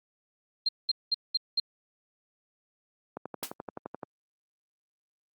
sine tone bursts, 4186 Hz, C8, in tune, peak -23 dBFS, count 5, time 0.66-1.6 s, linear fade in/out 5 ms, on 28 ms, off 200 ms
click train, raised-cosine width 1 ms, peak -22 dBFS, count 11, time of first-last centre 3.17-4.032 s, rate 11.6 Hz
white noise with exponential decay, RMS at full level -31 dBFS, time 3.43-3.54 s, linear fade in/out 2 ms, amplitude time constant 23 ms
effects high-pass 200 Hz 12 dB/octave + Opus 48 kbps

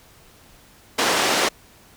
pink band-pass noise, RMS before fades -20 dBFS, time 0.98-1.49 s, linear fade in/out 10 ms, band 380 to 7000 Hz, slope 12 dB/octave, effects pink hiss -51 dBFS RMS until 1.96 s

